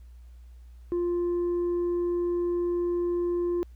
sine tone with tanh clipping, 349.2 Hz, F4, in tune, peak -25 dBFS, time 0.92-3.63 s, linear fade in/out 0 ms, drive 2 dB, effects added 60 Hz sine -45 dBFS peak until 3.75 s + pink hiss -69 dBFS RMS until 3.75 s

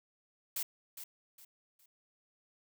blue noise with echo, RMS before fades -36 dBFS, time 0.56-0.63 s, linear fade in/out 5 ms, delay 410 ms, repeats 3, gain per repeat -10 dB, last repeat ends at 1.86 s, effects none

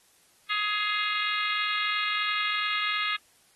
harmonic tone with a mistuned harmonic, 418.9 Hz, G#4, 15 cents sharp, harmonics 3 / 4 / 5 / 6 / 7 / 8 / 9 / 10, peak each -31 / -35 / -31 / -36 / -38 / -36 / -38 / -43 dBFS, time 0.49-3.17 s, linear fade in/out 20 ms, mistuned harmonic 7, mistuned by -61 cents, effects white hiss -62 dBFS RMS until 3.55 s + AAC 32 kbps

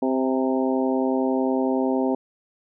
harmonic tone with a mistuned harmonic, 130.81 Hz, C3, in tune, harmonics 2 / 3 / 4 / 5 / 6 / 7, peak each -22 / -26 / -28 / -30 / -32 / -33 dBFS, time 0.02-2.15 s, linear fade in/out 5 ms, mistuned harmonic 6, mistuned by +38 cents, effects none

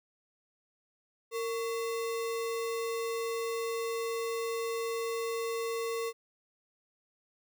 sine tone with sample-and-hold, 459.4 Hz, A#4, 25 cents flat, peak -31 dBFS, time 1.31-6.13 s, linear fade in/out 50 ms, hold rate 1575 Hz, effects none

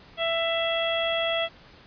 harmonic tone, 664 Hz, E5, 12 cents sharp, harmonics 1 / 2 / 3 / 4 / 5, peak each -26 / -34 / -33 / -33 / -29 dBFS, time 0.17-1.49 s, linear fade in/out 50 ms, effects pink hiss -51 dBFS RMS until 1.86 s + resampled to 11025 Hz

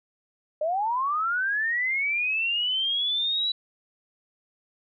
sine linear sweep, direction up, 592 to 3951 Hz, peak -23 dBFS, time 0.61-3.52 s, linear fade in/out 5 ms, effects none

